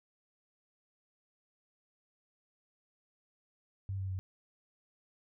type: tone with pitch steps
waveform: sine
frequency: 97.2 / 95.53 / 93.89 Hz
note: G2 / G2 / F#2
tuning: -14 / -44 / +26 cents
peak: -34 dBFS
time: 3.89-4.19 s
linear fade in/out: 0 ms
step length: 100 ms
effects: none